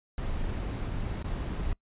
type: noise with dropouts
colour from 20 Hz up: brown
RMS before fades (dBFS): -32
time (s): 0.18-1.73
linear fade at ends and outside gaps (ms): 1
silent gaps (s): 1.226-1.244
effects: noise-tail reverb RT60 0.1 s tail -24 dB re dry + resampled to 8000 Hz